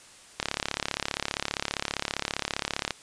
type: click train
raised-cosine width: 0.2 ms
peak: -9 dBFS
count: 89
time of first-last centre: 0.4-2.907 s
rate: 35.1 Hz
effects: white hiss -51 dBFS RMS until 3.02 s + resampled to 22050 Hz